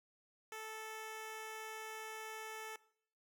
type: tone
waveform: 10% pulse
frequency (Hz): 438.5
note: A4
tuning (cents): -6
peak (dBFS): -37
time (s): 0.52-2.76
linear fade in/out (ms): 2
effects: noise-tail reverb RT60 0.6 s tail -19 dB re dry